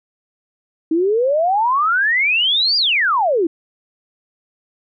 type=exponential two-way sweep; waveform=sine; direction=up then down; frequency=311.1 to 4915 to 311.1 Hz; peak=-13 dBFS; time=0.91-3.47 s; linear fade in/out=5 ms; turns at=2.77 s; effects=none